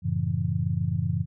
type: chord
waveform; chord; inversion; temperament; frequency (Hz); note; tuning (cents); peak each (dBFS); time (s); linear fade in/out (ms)
sine; F# minor seventh; none; just; 92.5 / 111 / 138.75 / 166.5; F#2 / A2 / C#3 / E3; 0 / +16 / +2 / +18; -29; 0.02-1.26; 50
effects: none